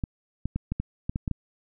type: clicks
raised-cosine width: 5 ms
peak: -15 dBFS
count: 9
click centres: 0.038 / 0.456 / 0.56 / 0.72 / 0.8 / 1.095 / 1.159 / 1.278 / 1.313 s
effects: none